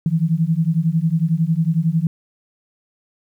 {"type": "beating tone pair", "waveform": "sine", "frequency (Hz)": [157.7, 168.7], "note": ["D#3", "E3"], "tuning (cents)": [24, 40], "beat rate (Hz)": 11, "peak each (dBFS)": [-18, -18], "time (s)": [0.06, 2.07], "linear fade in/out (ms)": 2, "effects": ["9-bit"]}